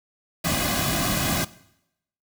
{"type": "noise with comb filter", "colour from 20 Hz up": "pink", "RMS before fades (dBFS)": -24, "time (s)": [0.44, 1.45], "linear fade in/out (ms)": 10, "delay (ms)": 2.2, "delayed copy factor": -0.95, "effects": ["noise-tail reverb RT60 0.8 s tail -19 dB re dry"]}